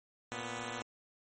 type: tone pair together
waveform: 5% pulse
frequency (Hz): 116.52 / 246.9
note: A#2 / B3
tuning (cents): 0 / 0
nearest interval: octave + minor second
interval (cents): 1300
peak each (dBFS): -31 / -29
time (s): 0.32-0.82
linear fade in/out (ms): 0
effects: MP3 32 kbps